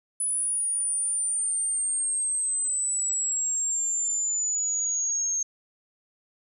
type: exponential sweep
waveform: sine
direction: down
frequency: 9956 to 6420 Hz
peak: -24 dBFS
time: 0.2-5.43 s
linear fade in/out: 5 ms
effects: none